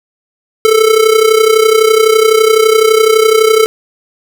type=tone with amplitude modulation; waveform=square; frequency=440 Hz; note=A4; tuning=in tune; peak=-3 dBFS; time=0.65-3.66 s; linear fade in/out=0 ms; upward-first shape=sine; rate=31.9 Hz; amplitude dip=70%; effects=none